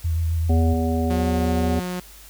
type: tone with vibrato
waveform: sine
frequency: 82.3 Hz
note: E2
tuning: 2 cents flat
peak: -19 dBFS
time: 0.04-0.74 s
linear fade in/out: 10 ms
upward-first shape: sine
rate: 7.6 Hz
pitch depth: 32 cents each way
type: harmonic tone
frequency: 81.6 Hz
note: E2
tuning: 17 cents flat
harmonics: 1 / 3 / 5 / 7 / 9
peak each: -22 / -23 / -29 / -31 / -30 dBFS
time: 0.49-1.8 s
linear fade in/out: 10 ms
type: tone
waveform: sawtooth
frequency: 180.2 Hz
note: F#3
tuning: 45 cents flat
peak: -22 dBFS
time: 1.1-2 s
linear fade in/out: 5 ms
effects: added 50 Hz sine -46 dBFS peak until 2.29 s + white hiss -46 dBFS RMS until 2.29 s